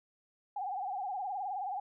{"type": "tone with vibrato", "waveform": "sine", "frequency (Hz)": 779, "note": "G5", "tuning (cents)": -11, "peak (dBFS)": -34, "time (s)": [0.56, 1.8], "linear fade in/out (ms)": 5, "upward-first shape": "sine", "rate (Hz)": 19, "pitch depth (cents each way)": 110, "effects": []}